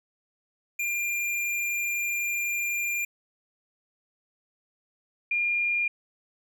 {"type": "tone pair in turn", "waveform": ["square", "sine"], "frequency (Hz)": [2396, 2410], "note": ["D7", "D7"], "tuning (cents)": [34, 44], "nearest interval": "unison", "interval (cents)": 10, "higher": "second", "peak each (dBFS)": [-27, -23], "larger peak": "second", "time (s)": [[0.79, 3.05], [5.31, 5.88]], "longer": "first", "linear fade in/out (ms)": 5, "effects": []}